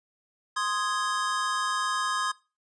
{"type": "chord", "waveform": "square", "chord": "Ab major", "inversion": "first", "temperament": "equal", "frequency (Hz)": [1046.5, 1244.5, 1661.2], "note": ["C6", "Eb6", "Ab6"], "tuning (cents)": [0, 0, 0], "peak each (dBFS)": [-31, -31, -32], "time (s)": [0.56, 2.32], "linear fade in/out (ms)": 10, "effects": ["noise-tail reverb RT60 0.3 s tail -21 dB re dry", "resampled to 22050 Hz"]}